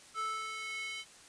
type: tone with high-pass filter sweep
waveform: square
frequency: 437.9 Hz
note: A4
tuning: 8 cents flat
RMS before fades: -39 dBFS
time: 0.14-1.05 s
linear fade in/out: 50 ms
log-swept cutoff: 1200 to 2700 Hz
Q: 3.8
effects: white hiss -56 dBFS RMS until 1.28 s + resampled to 22050 Hz